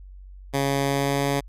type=tone with pitch glide; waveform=10% pulse; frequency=138.59 to 140.36 Hz; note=C#3 to C#3; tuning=0 to +22 cents; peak=-13 dBFS; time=0.53-1.41 s; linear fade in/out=20 ms; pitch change=+22 cents; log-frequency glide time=0.76-1.27 s; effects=added 47 Hz sine -40 dBFS peak until 1.48 s + resampled to 32000 Hz